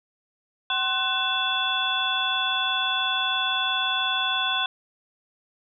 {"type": "tone cluster", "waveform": "sine", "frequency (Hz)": [759, 1055, 1501, 2664, 3439], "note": ["F#5", "C6", "F#6", "E7", "A7"], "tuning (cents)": [44, 14, 24, 18, -40], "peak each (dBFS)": [-32, -30, -29, -31, -25], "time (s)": [0.7, 4.66], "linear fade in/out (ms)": 2, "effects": []}